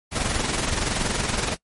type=noise with amplitude modulation; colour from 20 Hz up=pink; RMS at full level=-22 dBFS; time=0.11-1.57 s; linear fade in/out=50 ms; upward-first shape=sine; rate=21.3 Hz; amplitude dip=55%; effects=noise-tail reverb RT60 0.1 s tail -22 dB re dry + MP3 48 kbps